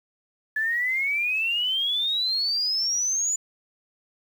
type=exponential sweep; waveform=sine; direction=up; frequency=1719 to 7040 Hz; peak=-22 dBFS; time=0.56-3.36 s; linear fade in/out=5 ms; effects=8-bit